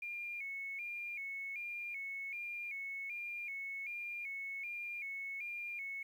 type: tone with vibrato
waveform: sine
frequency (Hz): 2300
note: D7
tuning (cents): -37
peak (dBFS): -40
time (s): 0.02-6.03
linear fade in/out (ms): 5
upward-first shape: square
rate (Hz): 1.3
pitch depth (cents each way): 76
effects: 11-bit